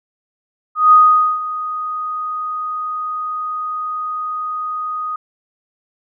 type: tone with ADSR envelope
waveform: sine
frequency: 1244.5 Hz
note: D#6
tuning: in tune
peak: -4 dBFS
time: 0.75-5.16 s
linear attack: 170 ms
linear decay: 470 ms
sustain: -16 dB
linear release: 4 ms
effects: none